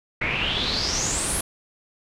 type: noise with low-pass filter sweep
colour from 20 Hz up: pink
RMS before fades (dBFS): -25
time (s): 0.21-1.41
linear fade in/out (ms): 5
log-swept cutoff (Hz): 2100 to 11000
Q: 7.8
effects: none